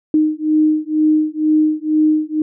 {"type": "beating tone pair", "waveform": "sine", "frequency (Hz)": [307.5, 309.6], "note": ["D#4", "D#4"], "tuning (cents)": [-20, -9], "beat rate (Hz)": 2.1, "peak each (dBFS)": -15, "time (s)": [0.14, 2.42], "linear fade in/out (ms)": 2, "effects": []}